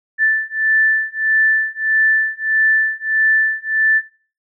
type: beating tone pair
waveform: sine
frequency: 1760 / 1761.6 Hz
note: A6 / A6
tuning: 0 / +2 cents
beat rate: 1.6 Hz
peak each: -16 dBFS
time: 0.18-4.02 s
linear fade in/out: 50 ms
effects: noise-tail reverb RT60 0.4 s tail -17 dB re dry